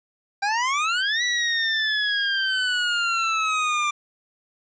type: exponential two-way sweep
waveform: 25% pulse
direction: up then down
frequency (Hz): 784 to 1963 to 1181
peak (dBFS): -17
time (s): 0.42-3.91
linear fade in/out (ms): 10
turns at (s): 1.23
effects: resampled to 16000 Hz + 9-bit